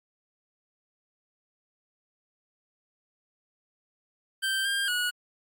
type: tone with pitch steps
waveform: 25% pulse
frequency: 1564 / 1600 / 1458 Hz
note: G6 / G6 / F#6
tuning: -4 / +35 / -26 cents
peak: -22 dBFS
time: 4.42-5.11 s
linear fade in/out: 20 ms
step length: 230 ms
effects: AAC 64 kbps